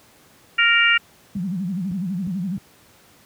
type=harmonic tone; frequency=466.2 Hz; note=A#4; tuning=in tune; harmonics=3 / 4 / 5 / 6; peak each=-19 / -19 / -19 / -19 dBFS; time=0.58-0.98 s; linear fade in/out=10 ms
type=tone with vibrato; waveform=sine; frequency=185 Hz; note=F#3; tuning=in tune; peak=-22 dBFS; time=1.35-2.57 s; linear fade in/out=5 ms; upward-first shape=sine; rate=12 Hz; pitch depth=170 cents each way
type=clicks; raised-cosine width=5 ms; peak=-20 dBFS; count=4; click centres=1.365 / 1.914 / 2.271 / 2.577 s
effects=pink hiss -52 dBFS RMS until 3.25 s + high-pass 100 Hz 12 dB/octave